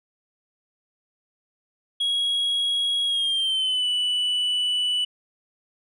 sine tone with pitch glide, 3312 to 2968 Hz, G#7 to F#7, -5 to +5 cents, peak -18 dBFS, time 2-5.05 s, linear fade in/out 10 ms, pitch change -190 cents, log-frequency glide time 3.06-3.87 s, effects tanh soft clip ceiling -20 dBFS

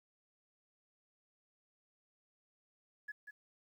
sine tone with echo, 1695 Hz, G#6, 35 cents sharp, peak -40 dBFS, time 3.08-3.12 s, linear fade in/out 10 ms, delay 190 ms, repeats 1, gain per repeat -7 dB, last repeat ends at 3.31 s, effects tanh soft clip ceiling -36 dBFS + 12-bit

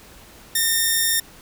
5% pulse tone, 1824 Hz, A#6, 38 cents flat, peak -7 dBFS, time 0.55-1.2 s, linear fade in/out 5 ms, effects pink hiss -46 dBFS RMS until 1.41 s

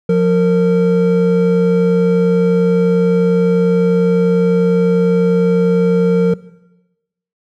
triangle tone pair together, 177.15 / 460 Hz, F3 / A#4, +25 / -23 cents, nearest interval octave + perfect fourth, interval 1652 cents, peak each -10 dBFS, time 0.09-6.34 s, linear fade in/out 5 ms, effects noise-tail reverb RT60 1.0 s tail -18 dB re dry

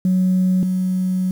sine tone pair in turn, 185 / 185 Hz, F#3 / F#3, 0 / 0 cents, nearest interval unison, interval 0 cents, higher neither, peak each -12 / -16 dBFS, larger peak first, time 0.05-0.63 / 0.63-1.31 s, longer second, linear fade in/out 2 ms, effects tanh soft clip ceiling -10 dBFS + 7-bit

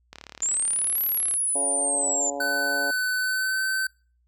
click train, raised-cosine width 0.2 ms, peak -22 dBFS, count 45, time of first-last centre 0.13-1.339 s, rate 36.4 Hz
sine linear two-way sweep, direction up then down, 7040 to 11840 to 7040 Hz, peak -22 dBFS, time 0.42-2.3 s, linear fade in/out 2 ms, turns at 1.03 s
harmonic tone, 141.4 Hz, C#3, 35 cents sharp, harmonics 2 / 3 / 4 / 5 / 6 / 7, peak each -36 / -38 / -32 / -34 / -39 / -48 dBFS, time 1.55-2.91 s, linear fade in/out 5 ms
square tone with pitch glide, 1506 to 1535.9 Hz, F#6 to G6, +30 to -36 cents, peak -24 dBFS, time 2.4-3.87 s, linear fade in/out 5 ms, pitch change +34 cents, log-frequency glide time 3.18-3.63 s
effects noise-tail reverb RT60 0.4 s tail -26 dB re dry + added 60 Hz sine -63 dBFS peak until 4.27 s

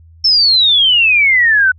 sine exponential sweep, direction down, 5380 to 1480 Hz, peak -7 dBFS, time 0.24-1.72 s, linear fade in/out 10 ms, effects added 82 Hz sine -39 dBFS peak until 1.78 s

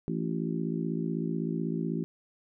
harmonic tone with a mistuned harmonic, 56 Hz, A1, 31 cents sharp, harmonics 3 / 4 / 5 / 6 / 7, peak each -32 / -34 / -36 / -38 / -39 dBFS, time 0.08-2.04 s, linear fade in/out 0 ms, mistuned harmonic 7, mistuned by -41 cents, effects none

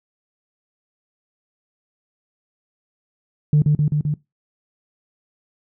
sine tone with echo, 149.1 Hz, D3, 27 cents sharp, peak -9 dBFS, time 3.53-3.62 s, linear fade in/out 2 ms, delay 130 ms, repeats 4, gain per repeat -2 dB, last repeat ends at 4.14 s, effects noise-tail reverb RT60 0.2 s tail -21 dB re dry + tanh soft clip ceiling -8 dBFS

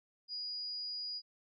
sine tone, 4895 Hz, D#8, 29 cents flat, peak -38 dBFS, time 0.28-1.22 s, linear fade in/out 50 ms, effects none

